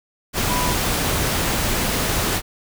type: tone in noise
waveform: sine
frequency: 987.8 Hz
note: B5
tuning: in tune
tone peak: -23 dBFS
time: 0.47-0.75 s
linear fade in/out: 50 ms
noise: pink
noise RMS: -21 dBFS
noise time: 0.33-2.42 s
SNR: -5 dB
effects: none